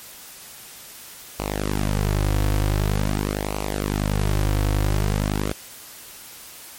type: tone with flanger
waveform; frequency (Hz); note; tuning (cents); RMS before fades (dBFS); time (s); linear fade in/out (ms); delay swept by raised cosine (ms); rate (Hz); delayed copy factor
sawtooth; 50.8; G#1; -38; -22; 1.39-5.53; 5; 0.57 to 4.97; 0.46; -0.7
effects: white hiss -41 dBFS RMS until 6.78 s + MP3 64 kbps